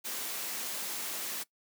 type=high-pass noise; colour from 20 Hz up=white; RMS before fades=-37 dBFS; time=0.04-1.44 s; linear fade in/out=20 ms; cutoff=190 Hz; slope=24 dB/octave; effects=noise-tail reverb RT60 0.1 s tail -20 dB re dry